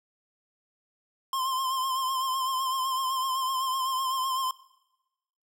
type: tone with vibrato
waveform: square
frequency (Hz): 1050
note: C6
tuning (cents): +6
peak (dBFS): -27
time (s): 1.33-4.51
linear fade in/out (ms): 2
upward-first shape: triangle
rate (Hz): 7.9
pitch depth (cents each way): 54
effects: noise-tail reverb RT60 1.0 s tail -21 dB re dry